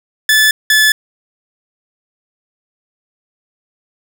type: tone pair in turn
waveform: sawtooth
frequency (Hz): 1737 / 1730.1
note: A6 / A6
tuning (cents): -23 / -30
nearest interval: unison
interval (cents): 7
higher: first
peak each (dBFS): -4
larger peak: neither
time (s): 0.29-0.51 / 0.7-0.92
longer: neither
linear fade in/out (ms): 2
effects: none